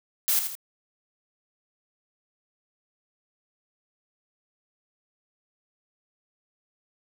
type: noise with echo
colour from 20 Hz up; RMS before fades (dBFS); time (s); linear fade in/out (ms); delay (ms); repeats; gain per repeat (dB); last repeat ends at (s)
blue; -23; 0.28-0.39; 0; 81; 2; -7; 0.552
effects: none